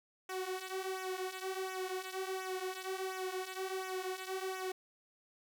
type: tone with flanger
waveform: sawtooth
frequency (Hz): 375.6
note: F#4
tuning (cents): +26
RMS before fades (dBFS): -40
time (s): 0.29-4.72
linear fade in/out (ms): 5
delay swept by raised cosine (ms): 0.22 to 5.52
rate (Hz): 1.4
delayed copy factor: -0.75
effects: none